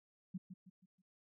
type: tone with echo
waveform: sine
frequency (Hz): 185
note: F#3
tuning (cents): 0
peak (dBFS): -39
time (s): 0.34-0.38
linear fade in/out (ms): 10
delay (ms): 160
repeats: 4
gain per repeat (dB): -8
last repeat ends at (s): 1.02
effects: none